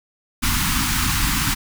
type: band-stop noise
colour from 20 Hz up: pink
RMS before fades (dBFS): -20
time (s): 0.42-1.55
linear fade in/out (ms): 20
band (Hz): 300 to 910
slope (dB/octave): 48
effects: none